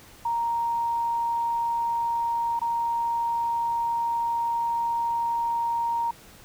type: tone with dropouts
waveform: sine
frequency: 933 Hz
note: A#5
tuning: 1 cent sharp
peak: -23 dBFS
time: 0.25-6.11 s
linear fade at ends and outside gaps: 5 ms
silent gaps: 2.593-2.615 s
effects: pink hiss -50 dBFS RMS until 6.44 s